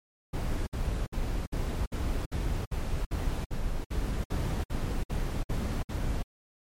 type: noise bursts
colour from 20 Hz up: brown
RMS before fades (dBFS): -30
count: 15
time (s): 0.33-6.228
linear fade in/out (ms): 10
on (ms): 340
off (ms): 57
effects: MP3 64 kbps